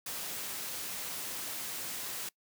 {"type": "noise", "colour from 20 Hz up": "white", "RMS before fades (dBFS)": -39, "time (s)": [0.06, 2.29], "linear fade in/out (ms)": 5, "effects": ["noise-tail reverb RT60 0.1 s tail -23 dB re dry", "high-pass 100 Hz 12 dB/octave"]}